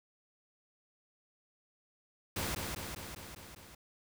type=noise with echo; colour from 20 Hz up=pink; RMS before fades=-36 dBFS; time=2.36-2.55 s; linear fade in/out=5 ms; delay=200 ms; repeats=6; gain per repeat=-3 dB; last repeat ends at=3.75 s; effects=none